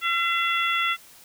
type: harmonic tone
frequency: 679 Hz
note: F5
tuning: 49 cents flat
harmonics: 2 / 3 / 4 / 5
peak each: -25 / -26 / -28 / -29 dBFS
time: 0.01-0.97 s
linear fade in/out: 50 ms
effects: white hiss -50 dBFS RMS until 1.24 s